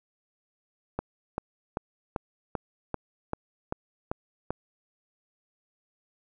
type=click train; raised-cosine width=1 ms; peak=-15 dBFS; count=10; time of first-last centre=0.99-4.506 s; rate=2.56 Hz; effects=none